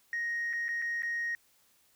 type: tone with dropouts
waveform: sine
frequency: 1872 Hz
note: A#6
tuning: 7 cents sharp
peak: -29 dBFS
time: 0.13-1.35 s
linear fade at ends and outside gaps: 1 ms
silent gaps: 0.53-0.534 / 0.683-0.689 / 0.818-0.822 / 1.022-1.032 s
effects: tanh soft clip ceiling -28 dBFS + white hiss -67 dBFS RMS until 1.95 s